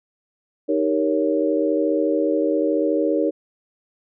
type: chord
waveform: sine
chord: Eb dominant seventh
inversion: none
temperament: equal with one note detuned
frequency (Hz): 311.1 / 392 / 466.2 / 556.9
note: Eb4 / G4 / Bb4 / Db5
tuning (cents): 0 / 0 / 0 / +8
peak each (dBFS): -21 / -25 / -23 / -23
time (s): 0.68-3.31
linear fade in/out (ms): 20
effects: none